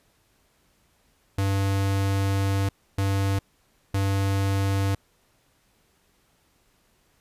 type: tone bursts at uneven times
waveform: square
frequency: 98 Hz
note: G2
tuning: in tune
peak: -22 dBFS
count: 3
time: 1.38-2.69 / 2.98-3.39 / 3.94-4.95 s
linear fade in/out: 5 ms
effects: pink hiss -65 dBFS RMS until 7.2 s + resampled to 32000 Hz